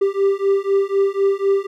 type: beating tone pair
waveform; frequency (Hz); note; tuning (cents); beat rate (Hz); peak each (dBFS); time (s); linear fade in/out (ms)
triangle; 392 / 396; G4 / G4; 0 / +18; 4; -16; 0.01-1.67; 10
effects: none